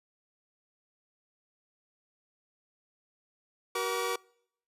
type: tone cluster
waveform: sawtooth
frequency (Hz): 377.1 / 475.8 / 1148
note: F#4 / A#4 / D6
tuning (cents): +33 / +35 / -40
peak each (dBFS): -32 / -29 / -30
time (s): 3.75-4.16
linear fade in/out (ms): 5
effects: noise-tail reverb RT60 0.7 s tail -26 dB re dry + resampled to 32000 Hz